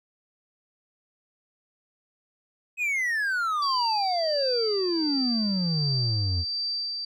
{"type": "exponential sweep", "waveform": "triangle", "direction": "down", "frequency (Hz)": [2560, 82.41], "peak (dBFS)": -22, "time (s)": [2.77, 6.45], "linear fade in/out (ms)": 50}
{"type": "tone with tremolo", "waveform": "sine", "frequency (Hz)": 4664, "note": "D8", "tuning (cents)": -13, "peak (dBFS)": -26, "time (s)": [3.62, 7.05], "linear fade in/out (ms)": 5, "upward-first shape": "sine", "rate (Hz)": 1.4, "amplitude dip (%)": 35}
{"effects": []}